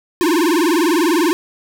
square tone with vibrato, 329.6 Hz, E4, in tune, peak -13 dBFS, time 0.21-1.33 s, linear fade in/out 0 ms, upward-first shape sine, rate 20 Hz, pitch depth 180 cents each way, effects none

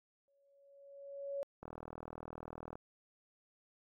sine tone with exponential growth, 559 Hz, C#5, 14 cents sharp, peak -35 dBFS, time 0.28-1.43 s, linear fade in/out 0 ms, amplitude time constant 250 ms
click train, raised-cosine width 1 ms, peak -33 dBFS, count 46, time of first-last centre 1.63-2.755 s, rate 40 Hz
effects AAC 64 kbps

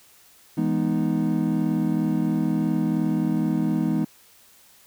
triangle chord, E major seventh, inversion none, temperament equal, 164.81 / 207.7 / 246.9 / 311.1 Hz, E3 / G#3 / B3 / D#4, 0 / 0 / 0 / 0 cents, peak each -24 dBFS, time 0.57-4.05 s, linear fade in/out 10 ms, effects white hiss -54 dBFS RMS until 4.86 s

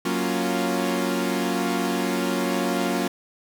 sawtooth chord, Gb major seventh, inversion none, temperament equal, 185 / 233.1 / 277.2 / 349.2 Hz, Gb3 / Bb3 / Db4 / F4, 0 / 0 / 0 / 0 cents, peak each -24 dBFS, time 0.05-3.08 s, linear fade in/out 5 ms, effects none

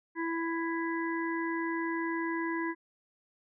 harmonic tone, 331.5 Hz, E4, 10 cents sharp, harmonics 1 / 3 / 5 / 6, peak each -32 / -37 / -39 / -40 dBFS, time 0.15-2.75 s, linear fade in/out 50 ms, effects none

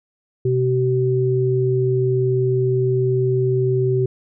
sine tone pair together, 127.2 / 381.2 Hz, C3 / G4, -48 / -48 cents, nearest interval octave + perfect fifth, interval 1900 cents, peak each -18 dBFS, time 0.45-4.06 s, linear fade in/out 5 ms, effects none

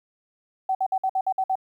sine tone bursts, 761 Hz, F#5, 48 cents sharp, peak -20 dBFS, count 8, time 0.69-1.555 s, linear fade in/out 5 ms, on 60 ms, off 55 ms, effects 10-bit

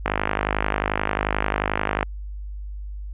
click train, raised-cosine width 0.5 ms, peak -5 dBFS, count 102, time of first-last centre 0.06-2.029 s, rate 51.3 Hz, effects added 50 Hz sine -30 dBFS peak until 3.13 s + resampled to 8000 Hz

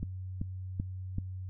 click train, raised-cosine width 5 ms, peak -21 dBFS, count 4, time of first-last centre 0.03-1.184 s, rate 2.6 Hz, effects noise-tail reverb RT60 0.4 s tail -26 dB re dry + added 93 Hz sine -37 dBFS peak until 1.49 s

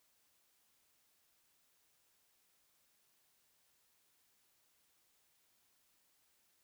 silence, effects white hiss -75 dBFS RMS until 6.63 s

